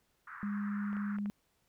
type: band-pass noise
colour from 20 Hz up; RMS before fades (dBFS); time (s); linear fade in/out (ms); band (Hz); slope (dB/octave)
white; -48; 0.27-1.17; 5; 1100 to 1700; 48
type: tone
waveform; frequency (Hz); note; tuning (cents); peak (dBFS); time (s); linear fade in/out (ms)
sine; 204.3; G#3; -28; -33; 0.43-1.3; 0
type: clicks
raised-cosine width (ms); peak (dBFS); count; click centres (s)
0.5; -34; 4; 0.93 / 0.968 / 1.186 / 1.259
effects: pink hiss -75 dBFS RMS until 1.68 s